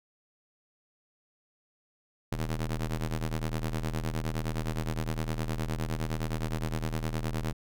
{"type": "ring-modulated tone", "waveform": "sawtooth", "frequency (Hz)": 78.9, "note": "D#2", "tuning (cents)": 25, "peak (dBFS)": -23, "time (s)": [2.32, 7.53], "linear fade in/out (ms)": 5, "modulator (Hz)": 44.3, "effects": []}